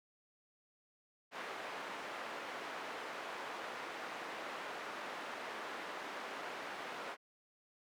white band-pass noise, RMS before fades -45 dBFS, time 1.31-7.17 s, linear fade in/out 50 ms, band 350 to 1600 Hz, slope 12 dB/octave, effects none

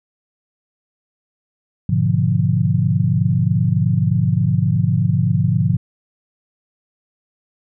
sine chord, G# diminished seventh, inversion none, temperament equal, 103.83 / 123.47 / 146.83 / 174.61 Hz, G#2 / B2 / D3 / F3, 0 / 0 / 0 / 0 cents, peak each -19 dBFS, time 1.89-5.77 s, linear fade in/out 5 ms, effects none

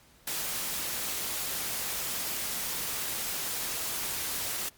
white noise, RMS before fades -33 dBFS, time 0.27-4.69 s, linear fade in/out 5 ms, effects pink hiss -59 dBFS RMS until 4.77 s + MP3 96 kbps

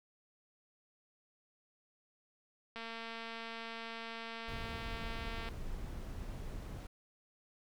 click train, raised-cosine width 0.3 ms, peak -29 dBFS, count 623, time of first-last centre 2.76-5.488 s, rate 228 Hz
brown noise, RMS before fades -43 dBFS, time 4.48-6.87 s, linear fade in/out 5 ms
effects none

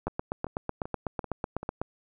two click trains, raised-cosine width 1 ms, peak -23 / -15 dBFS, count 5 / 15, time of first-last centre 0.08-1.63 / 0.07-1.816 s, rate 2.58 / 8.02 Hz, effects none

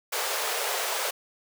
pink high-pass noise, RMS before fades -29 dBFS, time 0.12-1.11 s, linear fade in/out 10 ms, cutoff 430 Hz, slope 48 dB/octave, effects none

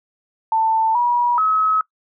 sine tone with pitch steps, 890 / 964 / 1282 Hz, A5 / B5 / E6, +20 / -42 / -49 cents, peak -14 dBFS, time 0.52-1.81 s, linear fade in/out 2 ms, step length 430 ms, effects noise-tail reverb RT60 0.1 s tail -21 dB re dry

